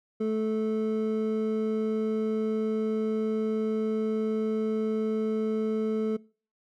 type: tone pair together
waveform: triangle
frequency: 217.9 / 436.6 Hz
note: A3 / A4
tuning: -17 / -13 cents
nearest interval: octave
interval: 1204 cents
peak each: -26 dBFS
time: 0.2-6.17 s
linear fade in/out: 10 ms
effects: noise-tail reverb RT60 0.4 s tail -23 dB re dry